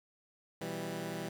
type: chord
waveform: 15% pulse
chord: E minor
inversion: second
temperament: equal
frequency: 123.47 / 164.81 / 196 Hz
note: B2 / E3 / G3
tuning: 0 / 0 / 0 cents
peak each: -40 / -34 / -35 dBFS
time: 0.61-1.29 s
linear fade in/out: 5 ms
effects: 10-bit